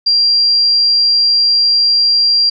sine tone, 4753 Hz, D8, 20 cents sharp, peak -8 dBFS, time 0.06-2.5 s, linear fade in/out 10 ms, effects none

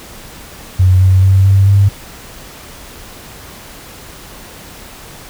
sine tone with pitch steps, 92.3 / 94.02 / 95.78 / 97.56 / 99.38 Hz, F#2 / F#2 / G2 / G2 / G2, -4 / +28 / -40 / -8 / +24 cents, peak -5 dBFS, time 0.79-1.89 s, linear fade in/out 10 ms, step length 220 ms, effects pink hiss -34 dBFS RMS until 5.29 s

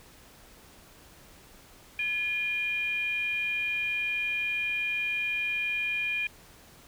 sine tone with frequency modulation, 2424 Hz, D#7, 46 cents flat, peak -27 dBFS, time 1.99-6.27 s, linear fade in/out 2 ms, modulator 716 Hz, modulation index 0.41, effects pink hiss -54 dBFS RMS until 6.87 s

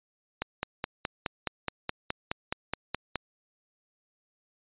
click train, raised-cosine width 0.3 ms, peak -13 dBFS, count 14, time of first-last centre 0.42-3.157 s, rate 4.75 Hz, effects resampled to 8000 Hz

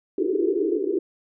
pink band-pass noise, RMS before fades -23 dBFS, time 0.18-0.99 s, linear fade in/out 5 ms, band 310 to 440 Hz, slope 96 dB/octave, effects none

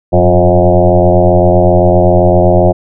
sine tone with frequency modulation, 355.8 Hz, F4, 32 cents sharp, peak -4 dBFS, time 0.12-2.73 s, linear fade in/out 20 ms, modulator 87.7 Hz, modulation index 4.1, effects none

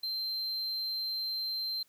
triangle tone, 4130 Hz, C8, 23 cents flat, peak -31 dBFS, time 0.03-1.83 s, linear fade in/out 5 ms, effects white hiss -68 dBFS RMS until 1.88 s

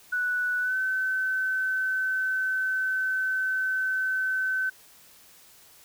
sine tone with pitch glide, 1480 to 1526 Hz, F#6 to G6, 0 to -47 cents, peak -24 dBFS, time 0.12-4.7 s, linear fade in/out 10 ms, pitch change +53 cents, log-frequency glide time 0.6-0.76 s, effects white hiss -54 dBFS RMS until 5.84 s

